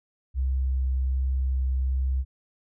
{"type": "tone with vibrato", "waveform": "sine", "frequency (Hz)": 65.3, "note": "C2", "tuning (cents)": -3, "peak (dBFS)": -22, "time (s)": [0.34, 2.25], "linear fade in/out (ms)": 50, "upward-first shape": "triangle", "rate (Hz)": 1.3, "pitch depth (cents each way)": 10, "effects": []}